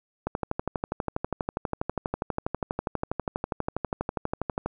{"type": "click train", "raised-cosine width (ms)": 1, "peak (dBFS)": -13, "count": 55, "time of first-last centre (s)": [0.27, 4.66], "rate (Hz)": 12.3, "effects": []}